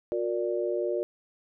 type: chord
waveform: sine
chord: Gb augmented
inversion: none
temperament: equal with one note detuned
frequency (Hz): 360.5 / 466.2 / 587.3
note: Gb4 / Bb4 / D5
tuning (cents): -45 / 0 / 0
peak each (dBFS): -29 / -32 / -31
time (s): 0.12-1.03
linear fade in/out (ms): 0
effects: none